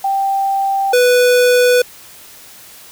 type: tone pair in turn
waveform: sine / square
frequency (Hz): 784 / 493.9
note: G5 / B4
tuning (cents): 0 / 0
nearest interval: minor sixth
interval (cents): 800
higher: first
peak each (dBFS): -13 / -9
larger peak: second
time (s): 0.04-0.93 / 0.93-1.82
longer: neither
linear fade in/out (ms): 5
effects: white hiss -39 dBFS RMS until 2.91 s